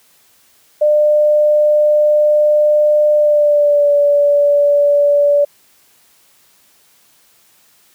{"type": "tone with pitch glide", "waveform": "sine", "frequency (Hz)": [600, 577.6], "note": ["D5", "D5"], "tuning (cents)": [37, -29], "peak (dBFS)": -8, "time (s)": [0.81, 5.45], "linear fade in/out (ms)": 10, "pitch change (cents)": -66, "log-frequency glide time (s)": [3.11, 3.92], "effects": ["white hiss -52 dBFS RMS until 7.94 s", "high-pass 80 Hz 12 dB/octave"]}